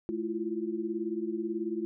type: tone cluster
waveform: sine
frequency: 215.4 / 331.1 / 349.4 Hz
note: A3 / E4 / F4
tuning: -37 / +8 / +1 cents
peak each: -37 / -34 / -34 dBFS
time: 0.09-1.85 s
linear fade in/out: 0 ms
effects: none